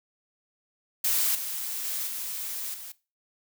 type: noise with level steps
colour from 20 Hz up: blue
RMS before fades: -25 / -33 / -31 / -34 / -41 dBFS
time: 1.04-2.92 s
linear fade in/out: 5 ms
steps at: 1.35 / 1.84 / 2.07 / 2.74 s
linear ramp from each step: 2 ms
effects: noise-tail reverb RT60 0.3 s tail -19 dB re dry